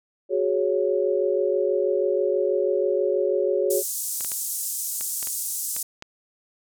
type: chord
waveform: sine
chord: F# suspended second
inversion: none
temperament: just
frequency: 370 / 416.2 / 555 Hz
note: F#4 / G#4 / C#5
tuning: 0 / +4 / +2 cents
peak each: -24 dBFS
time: 0.29-3.83 s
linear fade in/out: 50 ms
type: band-pass noise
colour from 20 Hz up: pink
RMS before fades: -29 dBFS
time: 3.7-5.83 s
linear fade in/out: 5 ms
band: 7000 to 15000 Hz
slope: 24 dB/octave
type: clicks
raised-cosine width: 0.2 ms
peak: -19 dBFS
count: 8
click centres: 4.208 / 4.247 / 4.318 / 5.01 / 5.228 / 5.272 / 5.765 / 6.024 s
effects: none